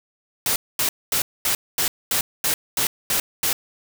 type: noise bursts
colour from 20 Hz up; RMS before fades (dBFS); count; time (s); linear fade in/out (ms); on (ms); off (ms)
white; -21; 10; 0.46-3.53; 2; 100; 230
effects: none